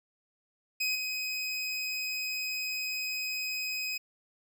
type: tone with level steps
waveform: 25% pulse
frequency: 2519 Hz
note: D#7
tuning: 21 cents sharp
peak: -24 / -28 dBFS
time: 0.8-3.98 s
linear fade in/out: 10 ms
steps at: 0.95 s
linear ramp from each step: 5 ms
effects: none